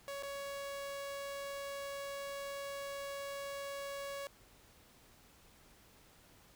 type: tone with dropouts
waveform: sawtooth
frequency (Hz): 559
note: C#5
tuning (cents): +14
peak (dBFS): -37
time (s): 0.08-4.27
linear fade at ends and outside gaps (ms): 0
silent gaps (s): 0.225-0.233
effects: pink hiss -63 dBFS RMS until 6.55 s